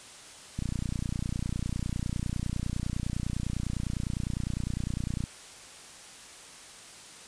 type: click train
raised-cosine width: 5 ms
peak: -19 dBFS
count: 140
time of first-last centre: 0.59-5.239 s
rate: 29.9 Hz
effects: white hiss -48 dBFS RMS until 7.27 s + resampled to 22050 Hz